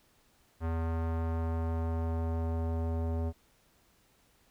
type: tone with low-pass filter sweep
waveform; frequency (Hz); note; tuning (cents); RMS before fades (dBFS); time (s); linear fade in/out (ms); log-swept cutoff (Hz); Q
square; 82.1; E2; -6; -32; 0.6-3.33; 50; 1300 to 660; 1.2
effects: pink hiss -67 dBFS RMS until 4.5 s